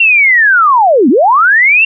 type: linear two-way sweep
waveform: sine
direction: down then up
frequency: 2761 to 220 to 2761 Hz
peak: -4 dBFS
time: 0-1.85 s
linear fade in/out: 5 ms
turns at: 1.09 s
effects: none